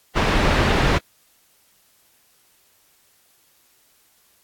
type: low-pass noise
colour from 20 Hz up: pink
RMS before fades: -18 dBFS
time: 0.15-0.99 s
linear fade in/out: 20 ms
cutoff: 2800 Hz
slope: 12 dB/octave
effects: white hiss -59 dBFS RMS until 4.43 s + AAC 64 kbps